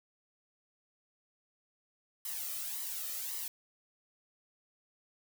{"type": "noise with flanger", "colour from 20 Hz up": "blue", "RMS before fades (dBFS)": -39, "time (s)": [2.25, 3.48], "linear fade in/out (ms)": 2, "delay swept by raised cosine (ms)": [0.98, 1.64], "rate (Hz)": 1.8, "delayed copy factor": 0.75, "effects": []}